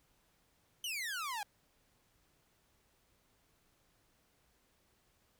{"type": "exponential sweep", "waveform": "sawtooth", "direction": "down", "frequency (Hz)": [3093, 791], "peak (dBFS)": -34, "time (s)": [0.84, 1.43], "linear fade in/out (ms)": 2, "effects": ["pink hiss -73 dBFS RMS until 5.39 s"]}